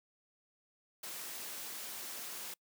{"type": "noise", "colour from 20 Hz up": "white", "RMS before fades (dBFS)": -44, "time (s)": [1.03, 2.54], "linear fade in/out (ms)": 5, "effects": ["noise-tail reverb RT60 0.1 s tail -26 dB re dry", "high-pass 200 Hz 12 dB/octave"]}